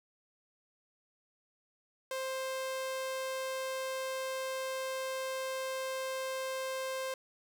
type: tone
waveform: sawtooth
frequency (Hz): 525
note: C5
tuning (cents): +6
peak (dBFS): -31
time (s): 2.11-7.14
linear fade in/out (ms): 2
effects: none